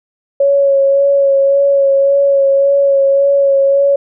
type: tone with vibrato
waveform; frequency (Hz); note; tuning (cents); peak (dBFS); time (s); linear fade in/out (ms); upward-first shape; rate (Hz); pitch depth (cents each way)
sine; 554.4; C#5; 0; -7; 0.4-3.96; 5; sine; 1.8; 19
effects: none